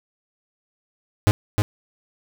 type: tone with echo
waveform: 45% pulse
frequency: 103.83 Hz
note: G#2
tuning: in tune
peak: -12 dBFS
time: 1.27-1.31 s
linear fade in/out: 0 ms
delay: 310 ms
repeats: 1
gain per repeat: -4 dB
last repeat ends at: 1.62 s
effects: none